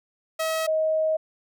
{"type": "tone pair in turn", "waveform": ["sawtooth", "sine"], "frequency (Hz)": [641, 630.4], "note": ["E5", "D#5"], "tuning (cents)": [-49, 23], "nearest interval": "unison", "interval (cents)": 28, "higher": "first", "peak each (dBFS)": -20, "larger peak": "neither", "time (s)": [[0.39, 0.67], [0.67, 1.17]], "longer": "second", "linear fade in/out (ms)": 10, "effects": []}